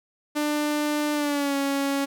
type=tone with pitch glide; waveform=sawtooth; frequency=297.7 to 277.8 Hz; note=D4 to C#4; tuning=+24 to +4 cents; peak=-19 dBFS; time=0.35-2.06 s; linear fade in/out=20 ms; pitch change=-120 cents; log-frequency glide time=1.13-1.56 s; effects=none